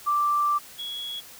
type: tone pair in turn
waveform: sine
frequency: 1174.7 / 3342 Hz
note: D6 / G#7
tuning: 0 / +10 cents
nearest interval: octave + tritone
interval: 1810 cents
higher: second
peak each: -20 / -31 dBFS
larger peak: first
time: 0.06-0.59 / 0.78-1.21 s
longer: first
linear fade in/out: 20 ms
effects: white hiss -46 dBFS RMS until 1.39 s